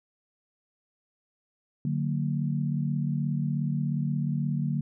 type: chord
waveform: sine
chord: D augmented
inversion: none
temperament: just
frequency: 146.83 / 183.54 / 229.4 Hz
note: D3 / F#3 / A#3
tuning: 0 / -14 / -28 cents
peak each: -27 / -32 / -32 dBFS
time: 1.85-4.81 s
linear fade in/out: 2 ms
effects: none